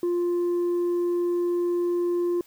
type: tone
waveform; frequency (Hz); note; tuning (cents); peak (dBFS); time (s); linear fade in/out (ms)
sine; 349.7; F4; +2; -19; 0.03-2.41; 2
effects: tanh soft clip ceiling -21 dBFS + white hiss -57 dBFS RMS until 2.46 s